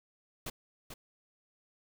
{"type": "noise with echo", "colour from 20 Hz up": "pink", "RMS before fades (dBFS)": -39, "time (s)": [0.46, 0.5], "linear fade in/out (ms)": 5, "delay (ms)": 440, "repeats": 1, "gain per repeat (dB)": -7, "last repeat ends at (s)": 0.94, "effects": []}